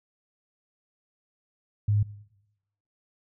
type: tone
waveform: sine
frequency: 103.83 Hz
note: G#2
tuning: in tune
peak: -20 dBFS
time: 1.88-2.03 s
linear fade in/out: 5 ms
effects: noise-tail reverb RT60 0.9 s tail -20 dB re dry